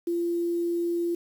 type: tone with quantisation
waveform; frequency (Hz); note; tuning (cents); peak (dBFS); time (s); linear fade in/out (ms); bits
sine; 343.2; F4; -30; -24; 0.07-1.15; 5; 8
effects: none